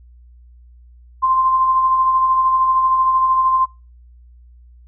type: tone with tremolo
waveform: sine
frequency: 1045 Hz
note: C6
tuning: 2 cents flat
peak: -11 dBFS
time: 1.22-3.66 s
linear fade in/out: 20 ms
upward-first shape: sine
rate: 13 Hz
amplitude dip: 35%
effects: noise-tail reverb RT60 0.3 s tail -23 dB re dry + added 60 Hz sine -42 dBFS peak until 4.87 s